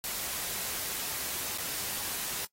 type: noise with dropouts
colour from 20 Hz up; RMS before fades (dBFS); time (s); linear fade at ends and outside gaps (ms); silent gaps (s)
white; -35; 0.04-2.45; 0; 1.577-1.583
effects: noise-tail reverb RT60 0.1 s tail -20 dB re dry + AAC 48 kbps